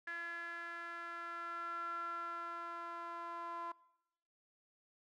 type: tone with band-pass filter sweep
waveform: sawtooth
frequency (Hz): 340.2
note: F4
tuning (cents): -45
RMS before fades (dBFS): -44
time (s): 0.07-3.72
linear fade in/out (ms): 5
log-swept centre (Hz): 1700 to 1100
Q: 8.8
effects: noise-tail reverb RT60 0.9 s tail -23 dB re dry